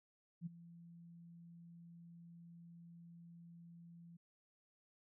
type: tone with ADSR envelope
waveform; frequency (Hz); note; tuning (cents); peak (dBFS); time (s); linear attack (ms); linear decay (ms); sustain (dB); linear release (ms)
sine; 169.8; F3; -48; -39; 0.41-4.17; 52; 16; -16; 8
effects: none